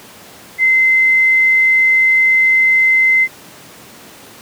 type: tone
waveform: sine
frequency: 2066 Hz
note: C7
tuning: 22 cents flat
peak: -8 dBFS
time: 0.58-3.28 s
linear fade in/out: 50 ms
effects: pink hiss -38 dBFS RMS until 4.41 s + high-pass 150 Hz 12 dB/octave